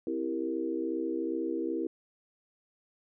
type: chord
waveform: sine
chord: C dominant seventh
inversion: none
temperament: equal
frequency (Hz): 261.6 / 329.6 / 392 / 466.2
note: C4 / E4 / G4 / Bb4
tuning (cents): 0 / 0 / 0 / 0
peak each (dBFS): -38 / -32 / -37 / -37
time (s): 0.07-1.87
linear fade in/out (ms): 2
effects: none